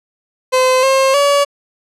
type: tone with pitch steps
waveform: 30% pulse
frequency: 514 / 534 / 569 Hz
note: C5 / C5 / C#5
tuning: -31 / +35 / +45 cents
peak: -7 dBFS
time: 0.52-1.45 s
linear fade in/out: 20 ms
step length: 310 ms
effects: low-pass 10000 Hz 12 dB/octave